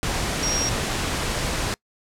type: tone in noise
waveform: sine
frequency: 5620 Hz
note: F8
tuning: 10 cents sharp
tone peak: -23 dBFS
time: 0.43-0.69 s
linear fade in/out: 0 ms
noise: pink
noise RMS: -25 dBFS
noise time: 0.03-1.74 s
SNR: -1 dB
effects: noise-tail reverb RT60 0.1 s tail -25 dB re dry + low-pass 9000 Hz 12 dB/octave